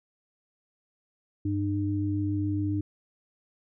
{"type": "tone pair together", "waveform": "sine", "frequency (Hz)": [98.45, 302.6], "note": ["G2", "D#4"], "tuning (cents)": [8, -48], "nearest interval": "octave + perfect fifth", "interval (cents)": 1944, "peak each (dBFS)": -28, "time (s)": [1.45, 2.81], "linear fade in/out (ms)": 5, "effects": []}